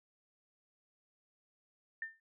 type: tone with exponential decay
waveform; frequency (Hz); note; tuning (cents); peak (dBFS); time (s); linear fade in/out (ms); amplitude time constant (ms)
sine; 1800; A6; +39; -34; 2.02-2.2; 2; 37
effects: none